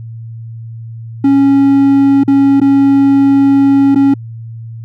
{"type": "tone with dropouts", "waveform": "triangle", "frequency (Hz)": 276.1, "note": "C#4", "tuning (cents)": -7, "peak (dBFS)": -3, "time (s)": [1.24, 4.14], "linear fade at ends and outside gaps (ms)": 5, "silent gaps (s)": [[2.236, 2.278], [2.601, 2.614], [3.948, 3.957]], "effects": ["added 114 Hz sine -24 dBFS peak until 4.84 s"]}